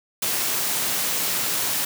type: high-pass noise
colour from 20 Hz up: white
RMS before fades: -24 dBFS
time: 0.22-1.85 s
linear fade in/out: 5 ms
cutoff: 100 Hz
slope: 48 dB/octave
effects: none